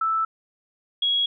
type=tone pair in turn; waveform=sine; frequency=1318.5 / 3319 Hz; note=E6 / G#7; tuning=0 / -2 cents; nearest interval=octave + major third; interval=1598 cents; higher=second; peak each=-20 / -19 dBFS; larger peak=second; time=0.01-0.25 / 1.02-1.26 s; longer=neither; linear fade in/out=5 ms; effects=none